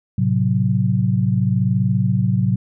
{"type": "chord", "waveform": "sine", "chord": "F# diminished", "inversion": "first", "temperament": "equal", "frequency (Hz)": [110, 130.81, 185], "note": ["A2", "C3", "F#3"], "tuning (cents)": [0, 0, 0], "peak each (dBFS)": -19, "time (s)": [0.18, 2.56], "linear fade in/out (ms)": 5, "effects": []}